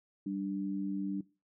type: tone pair together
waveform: sine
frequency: 194.94 / 294.2 Hz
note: G3 / D4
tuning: -9 / +3 cents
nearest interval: perfect fifth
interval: 712 cents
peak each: -36 / -35 dBFS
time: 0.26-1.21 s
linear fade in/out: 5 ms
effects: noise-tail reverb RT60 0.3 s tail -20 dB re dry